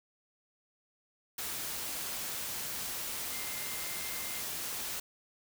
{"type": "tone in noise", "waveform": "sine", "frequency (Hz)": 2093, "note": "C7", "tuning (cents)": 0, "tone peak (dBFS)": -47, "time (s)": [3.32, 4.41], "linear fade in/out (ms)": 5, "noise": "white", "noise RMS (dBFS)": -38, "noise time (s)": [1.38, 5], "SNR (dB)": -12, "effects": []}